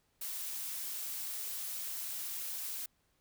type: noise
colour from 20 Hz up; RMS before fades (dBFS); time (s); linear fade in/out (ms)
blue; -40; 0.21-2.86; 5
effects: pink hiss -75 dBFS RMS until 3.2 s